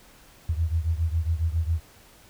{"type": "beating tone pair", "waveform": "sine", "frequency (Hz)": [79.6, 86.9], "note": ["D#2", "F2"], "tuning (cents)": [40, -8], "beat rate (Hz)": 7.3, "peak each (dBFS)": [-24, -27], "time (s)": [0.49, 1.8], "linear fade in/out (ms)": 5, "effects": ["pink hiss -53 dBFS RMS until 2.29 s"]}